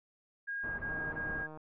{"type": "tone bursts", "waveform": "sine", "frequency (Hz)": 1629, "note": "G#6", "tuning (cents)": -34, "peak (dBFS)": -35, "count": 3, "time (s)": [0.47, 1.474], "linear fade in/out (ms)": 20, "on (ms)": 320, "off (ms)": 22}
{"type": "low-pass noise", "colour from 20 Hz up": "pink", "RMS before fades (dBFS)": -45, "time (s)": [0.63, 1.44], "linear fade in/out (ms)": 10, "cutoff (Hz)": 1500, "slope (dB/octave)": 24}
{"type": "click train", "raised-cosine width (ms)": 1, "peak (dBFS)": -35, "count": 107, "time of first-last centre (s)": [0.89, 1.574], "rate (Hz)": 155}
{"effects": []}